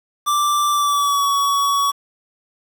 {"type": "tone with pitch glide", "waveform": "square", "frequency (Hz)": [1174.7, 1126.2], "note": ["D6", "C#6"], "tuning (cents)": [0, 27], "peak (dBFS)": -16, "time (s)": [0.26, 1.92], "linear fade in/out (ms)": 20, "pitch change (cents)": -73, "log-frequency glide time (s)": [0.71, 1.26], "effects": ["7-bit"]}